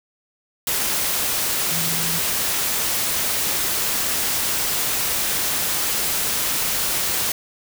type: tone in noise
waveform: sine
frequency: 164.81 Hz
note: E3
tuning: in tune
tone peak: -30 dBFS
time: 1.71-2.19 s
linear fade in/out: 2 ms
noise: white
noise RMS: -22 dBFS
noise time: 0.67-7.32 s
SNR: -11 dB
effects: none